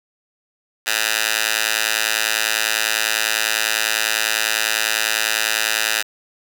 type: tone with high-pass filter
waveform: 10% pulse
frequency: 110 Hz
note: A2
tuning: in tune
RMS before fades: -20 dBFS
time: 0.86-6.03 s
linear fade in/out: 20 ms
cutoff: 1900 Hz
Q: 0.87
effects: none